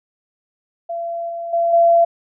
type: tone with level steps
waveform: sine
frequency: 679 Hz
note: F5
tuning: 49 cents flat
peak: -22 / -24 / -14 / -9 dBFS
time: 0.89-2.05 s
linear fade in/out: 10 ms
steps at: 1.29 / 1.53 / 1.73 s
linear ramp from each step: 5 ms
effects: none

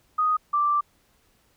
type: tone pair in turn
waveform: sine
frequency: 1244.5 / 1174.7 Hz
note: D#6 / D6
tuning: 0 / 0 cents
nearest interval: minor second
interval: 100 cents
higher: first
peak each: -19 dBFS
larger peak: neither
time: 0.18-0.37 / 0.53-0.81 s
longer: second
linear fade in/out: 10 ms
effects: pink hiss -64 dBFS RMS until 1.56 s

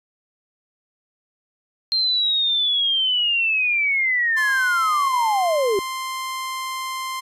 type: linear sweep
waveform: sine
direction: down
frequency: 4186 to 375.5 Hz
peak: -17 dBFS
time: 1.92-5.79 s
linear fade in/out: 0 ms
type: tone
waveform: sawtooth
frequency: 1046.5 Hz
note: C6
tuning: in tune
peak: -22 dBFS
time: 4.36-7.21 s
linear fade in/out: 20 ms
effects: resampled to 32000 Hz

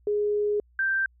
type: tone pair in turn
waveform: sine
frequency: 415.5 / 1568.7 Hz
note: G#4 / G6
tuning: +1 / +1 cents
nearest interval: octave + major seventh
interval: 2300 cents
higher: second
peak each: -22 dBFS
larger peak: neither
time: 0.07-0.6 / 0.79-1.06 s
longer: first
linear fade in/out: 2 ms
effects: added 60 Hz sine -57 dBFS peak until 1.2 s

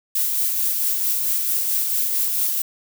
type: noise with tremolo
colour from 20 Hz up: violet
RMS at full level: -20 dBFS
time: 0.15-2.62 s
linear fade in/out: 5 ms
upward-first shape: sine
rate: 4.5 Hz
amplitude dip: 30%
effects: none

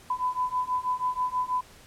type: beating tone pair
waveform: sine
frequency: 1000 / 1006.2 Hz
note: B5 / B5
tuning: +21 / +32 cents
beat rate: 6.2 Hz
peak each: -29 / -28 dBFS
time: 0.1-1.61 s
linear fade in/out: 5 ms
effects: pink hiss -52 dBFS RMS until 1.86 s + low-pass 12000 Hz 12 dB/octave

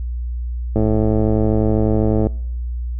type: click train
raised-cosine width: 2 ms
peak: -5 dBFS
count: 164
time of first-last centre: 0.76-2.269 s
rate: 108 Hz
effects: noise-tail reverb RT60 1.0 s tail -26 dB re dry + added 60 Hz sine -21 dBFS peak until 2.99 s

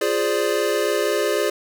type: chord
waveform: square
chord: D half-diminished seventh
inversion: first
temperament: equal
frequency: 349.2 / 415.3 / 523.3 / 587.3 Hz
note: F4 / Ab4 / C5 / D5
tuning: 0 / 0 / 0 / 0 cents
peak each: -27 / -23 / -27 / -25 dBFS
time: 0.01-1.5 s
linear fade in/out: 5 ms
effects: none

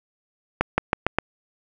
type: accelerating click train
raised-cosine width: 0.5 ms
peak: -3 dBFS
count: 5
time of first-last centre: 0.61-1.186 s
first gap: 170 ms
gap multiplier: 0.89
effects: none

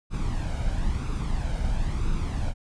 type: noise with flanger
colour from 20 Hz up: brown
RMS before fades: -26 dBFS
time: 0.1-2.54 s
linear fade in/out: 50 ms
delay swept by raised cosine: 0.79 to 1.35 ms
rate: 1 Hz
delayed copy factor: +0.55
effects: resampled to 22050 Hz

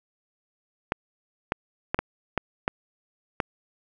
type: clicks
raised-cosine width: 0.5 ms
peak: -8 dBFS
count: 7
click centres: 0.921 / 1.521 / 1.945 / 1.99 / 2.377 / 2.679 / 3.402 s
effects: none

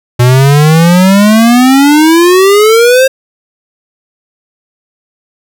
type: exponential sweep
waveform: square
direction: up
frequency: 120.4 to 537 Hz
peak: -3 dBFS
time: 0.19-3.08 s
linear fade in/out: 10 ms
effects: none

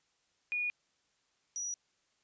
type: tone pair in turn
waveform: sine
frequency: 2450 / 5827 Hz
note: D#7 / F#8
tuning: -27 / -27 cents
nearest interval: octave + minor third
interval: 1500 cents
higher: second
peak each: -31 / -35 dBFS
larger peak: first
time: 0.52-0.7 / 1.56-1.74 s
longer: neither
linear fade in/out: 0 ms
effects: white hiss -75 dBFS RMS until 2.23 s + resampled to 16000 Hz

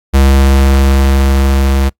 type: tone with level ramp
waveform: square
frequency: 67.8 Hz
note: C#2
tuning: 38 cents flat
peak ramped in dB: -5 to -9 dBFS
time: 0.13-1.9 s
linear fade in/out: 20 ms
effects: noise-tail reverb RT60 0.1 s tail -25 dB re dry + AAC 64 kbps

